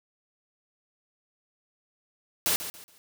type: noise with echo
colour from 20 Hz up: white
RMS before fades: -25 dBFS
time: 2.46-2.56 s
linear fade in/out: 0 ms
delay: 140 ms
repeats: 3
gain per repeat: -11 dB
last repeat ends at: 2.98 s
effects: none